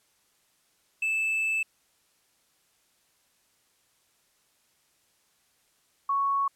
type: tone pair in turn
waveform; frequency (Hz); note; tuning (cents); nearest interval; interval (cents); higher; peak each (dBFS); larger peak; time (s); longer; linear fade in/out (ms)
triangle / sine; 2630 / 1109.9; E7 / C#6; -5 / +2; octave + minor third; 1493; first; -23; neither; 1.02-1.63 / 6.09-6.48; first; 5
effects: white hiss -68 dBFS RMS until 6.55 s + low-pass 12000 Hz 12 dB/octave